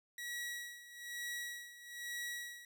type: tone with tremolo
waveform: sawtooth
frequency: 1922 Hz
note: B6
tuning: 48 cents flat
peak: -36 dBFS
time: 0.18-2.65 s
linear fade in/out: 2 ms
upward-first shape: sine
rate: 1.1 Hz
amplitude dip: 80%
effects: none